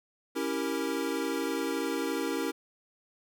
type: chord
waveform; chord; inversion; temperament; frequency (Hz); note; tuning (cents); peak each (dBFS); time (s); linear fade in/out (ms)
square; C# diminished seventh; none; equal with one note detuned; 277.2 / 328.7 / 392 / 466.2; C#4 / E4 / G4 / Bb4; 0 / -5 / 0 / 0; -35 / -35 / -37 / -36; 0.35-2.52; 20
effects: none